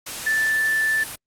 sine tone in noise, 1760 Hz, A6, in tune, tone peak -18 dBFS, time 0.26-1.04 s, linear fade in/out 10 ms, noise white, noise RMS -31 dBFS, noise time 0.06-1.16 s, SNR +10 dB, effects low-pass 12000 Hz 12 dB/octave + Opus 48 kbps

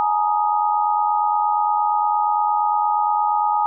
sine chord, Ab suspended second, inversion none, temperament equal with one note detuned, 843.7 / 932.3 / 1244.5 Hz, Ab5 / Bb5 / Eb6, +27 / 0 / 0 cents, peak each -18 / -23 / -23 dBFS, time 0-3.66 s, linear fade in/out 0 ms, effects none

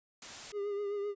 white noise, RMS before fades -45 dBFS, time 0.22-0.52 s, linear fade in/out 2 ms
triangle tone with vibrato, 407 Hz, G#4, 35 cents flat, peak -31 dBFS, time 0.52-1.15 s, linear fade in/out 50 ms, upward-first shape triangle, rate 7.7 Hz, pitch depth 43 cents each way
effects resampled to 16000 Hz

